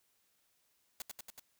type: noise with echo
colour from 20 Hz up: white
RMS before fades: -42 dBFS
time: 1-1.02 s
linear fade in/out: 2 ms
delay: 94 ms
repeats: 4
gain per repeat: -2 dB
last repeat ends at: 1.396 s
effects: white hiss -75 dBFS RMS until 1.59 s